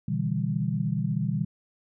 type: chord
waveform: sine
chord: E minor seventh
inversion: second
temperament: just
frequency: 123.61 / 148.33 / 164.81 / 197.78 Hz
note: B2 / D3 / E3 / G3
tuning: +2 / +18 / 0 / +16 cents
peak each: -30 dBFS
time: 0.08-1.45 s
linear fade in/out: 5 ms
effects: none